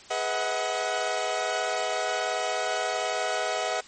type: chord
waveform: sawtooth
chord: G# minor seventh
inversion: none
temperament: equal with one note detuned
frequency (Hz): 415.3 / 493.9 / 638.6 / 740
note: G#4 / B4 / D#5 / F#5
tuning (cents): 0 / 0 / +45 / 0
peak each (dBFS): -32 / -30 / -26 / -26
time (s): 0.1-3.81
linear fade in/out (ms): 10
effects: white hiss -49 dBFS RMS until 3.87 s + MP3 32 kbps